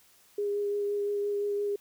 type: tone with vibrato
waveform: sine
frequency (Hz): 408.4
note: G#4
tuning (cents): -29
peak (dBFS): -27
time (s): 0.38-1.76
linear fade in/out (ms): 5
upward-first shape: sine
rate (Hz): 5.8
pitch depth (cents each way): 12
effects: white hiss -61 dBFS RMS until 1.8 s